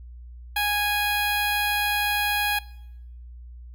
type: tone with notch filter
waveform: 10% pulse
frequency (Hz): 827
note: G#5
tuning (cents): -8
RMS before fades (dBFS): -24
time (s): 0.56-2.59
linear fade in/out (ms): 5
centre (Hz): 5700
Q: 1.3
effects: noise-tail reverb RT60 0.8 s tail -21 dB re dry + added 60 Hz sine -39 dBFS peak until 3.74 s